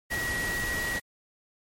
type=tone in noise; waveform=sine; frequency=1914 Hz; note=A#6; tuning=45 cents sharp; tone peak=-29 dBFS; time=0.1-1 s; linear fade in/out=20 ms; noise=pink; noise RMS=-34 dBFS; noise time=0.1-1 s; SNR=+2 dB; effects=MP3 64 kbps

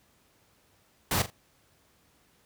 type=noise with echo; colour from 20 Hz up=pink; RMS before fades=-26 dBFS; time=1.11-1.22 s; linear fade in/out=2 ms; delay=41 ms; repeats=2; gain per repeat=-12 dB; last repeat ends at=1.302 s; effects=pink hiss -65 dBFS RMS until 2.45 s + high-pass 60 Hz 12 dB/octave

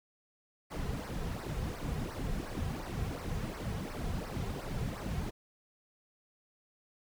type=noise with flanger; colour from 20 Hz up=brown; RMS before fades=-37 dBFS; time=0.7-5.31 s; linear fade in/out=20 ms; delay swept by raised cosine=0.28 to 3.48 ms; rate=2.8 Hz; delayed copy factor=-0.75; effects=none

